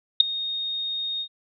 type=tone with ADSR envelope; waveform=sine; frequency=3708 Hz; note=A#7; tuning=10 cents flat; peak=-6 dBFS; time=0.2-1.28 s; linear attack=5 ms; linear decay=8 ms; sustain=-20 dB; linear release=71 ms; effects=none